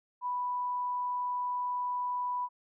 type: tone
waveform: sine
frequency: 987.8 Hz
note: B5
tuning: in tune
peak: -30 dBFS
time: 0.21-2.49 s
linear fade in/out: 50 ms
effects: none